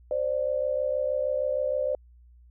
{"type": "tone pair together", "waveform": "sine", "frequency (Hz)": [523.6, 590], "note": ["C5", "D5"], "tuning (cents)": [1, 8], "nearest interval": "major second", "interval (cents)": 207, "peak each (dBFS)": [-27, -27], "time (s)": [0.11, 1.95], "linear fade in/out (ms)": 2, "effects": ["added 60 Hz sine -51 dBFS peak until 2.5 s"]}